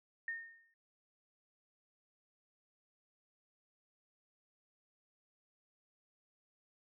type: tone with exponential decay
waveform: sine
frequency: 1833 Hz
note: A#6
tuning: 30 cents flat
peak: -35 dBFS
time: 0.28-0.74 s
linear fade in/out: 2 ms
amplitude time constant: 99 ms
effects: none